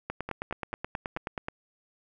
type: two click trains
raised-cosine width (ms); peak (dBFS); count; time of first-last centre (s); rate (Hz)
0.5; -20 / -17; 5 / 14; 0.29-1.171 / 0.1-1.484; 4.54 / 9.39
effects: none